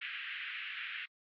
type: band-pass noise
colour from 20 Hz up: white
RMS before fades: -42 dBFS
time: 0.01-1.06 s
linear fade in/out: 10 ms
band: 1500 to 3000 Hz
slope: 48 dB/octave
effects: AAC 48 kbps